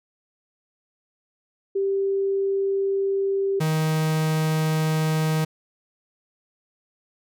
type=tone pair in turn; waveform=sine / 45% pulse; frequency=392 / 157.15 Hz; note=G4 / D#3; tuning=0 / +18 cents; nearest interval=octave + major third; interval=1582 cents; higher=first; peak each=-20 dBFS; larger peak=neither; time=1.75-3.6 / 3.6-5.45 s; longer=neither; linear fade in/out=10 ms; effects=none